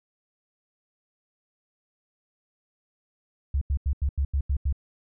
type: tone bursts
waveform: sine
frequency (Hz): 69.5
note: C#2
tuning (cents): +5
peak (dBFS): -21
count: 8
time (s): 3.54-4.727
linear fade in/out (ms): 5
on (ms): 74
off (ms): 85
effects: none